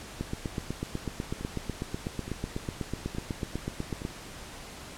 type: two click trains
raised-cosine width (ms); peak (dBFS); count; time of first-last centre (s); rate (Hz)
3; -24 / -18; 4 / 32; 1.41-4.019 / 0.21-4.051; 1.15 / 8.07
effects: pink hiss -44 dBFS RMS until 4.97 s + low-pass 10000 Hz 12 dB/octave